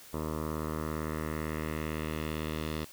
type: tone with low-pass filter sweep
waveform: 10% pulse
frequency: 77.78 Hz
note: D#2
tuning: in tune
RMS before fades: -35 dBFS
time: 0.13-2.85 s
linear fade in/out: 10 ms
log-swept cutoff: 980 to 4100 Hz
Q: 1.7
effects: white hiss -52 dBFS RMS until 2.92 s